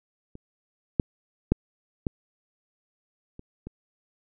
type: clicks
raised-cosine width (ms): 3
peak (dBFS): -29 / -7 / -6 / -13 / -28 / -24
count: 6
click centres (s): 0.354 / 0.998 / 1.52 / 2.068 / 3.394 / 3.67
effects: none